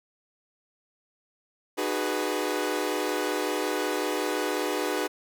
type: chord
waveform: sawtooth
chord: G# minor seventh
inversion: second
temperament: equal with one note detuned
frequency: 304.2 / 370 / 415.3 / 493.9 Hz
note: D#4 / F#4 / G#4 / B4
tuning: -39 / 0 / 0 / 0 cents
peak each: -28 dBFS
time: 1.77-5.08 s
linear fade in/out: 20 ms
effects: none